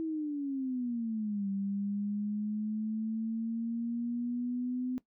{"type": "exponential two-way sweep", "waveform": "sine", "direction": "down then up", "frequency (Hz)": [327, 196, 254.4], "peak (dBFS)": -31, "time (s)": [0, 4.98], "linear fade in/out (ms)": 0, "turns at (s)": 1.49, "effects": ["noise-tail reverb RT60 0.1 s tail -17 dB re dry"]}